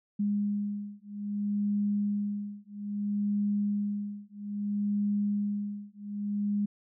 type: beating tone pair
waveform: sine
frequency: 204.6 / 205.21 Hz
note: G#3 / G#3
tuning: -26 / -20 cents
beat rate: 0.61 Hz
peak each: -31 dBFS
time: 0.19-6.66 s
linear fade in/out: 10 ms
effects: none